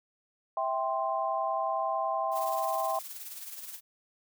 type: chord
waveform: sine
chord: C major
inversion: first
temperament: just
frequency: 654.1 / 784.9 / 1046.5 Hz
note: E5 / G5 / C6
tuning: -14 / +2 / 0 cents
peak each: -32 dBFS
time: 0.57-2.99 s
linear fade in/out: 2 ms
type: noise with tremolo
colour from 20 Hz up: blue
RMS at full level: -40 dBFS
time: 2.31-3.81 s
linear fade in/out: 50 ms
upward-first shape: triangle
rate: 19 Hz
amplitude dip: 60%
effects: none